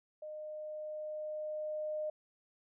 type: tone with level ramp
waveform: sine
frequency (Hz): 612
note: D#5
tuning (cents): -29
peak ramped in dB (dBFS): -42 to -34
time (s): 0.22-2.1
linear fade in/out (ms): 5
effects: none